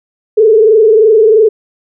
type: tone with frequency modulation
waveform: sine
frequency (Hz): 436.1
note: A4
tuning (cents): -15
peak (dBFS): -3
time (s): 0.37-1.49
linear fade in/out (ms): 10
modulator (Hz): 23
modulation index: 0.99
effects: none